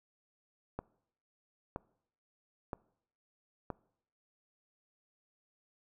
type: click train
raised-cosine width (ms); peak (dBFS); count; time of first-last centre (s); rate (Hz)
1; -23; 4; 0.79-3.703; 1.03
effects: noise-tail reverb RT60 0.7 s tail -23 dB re dry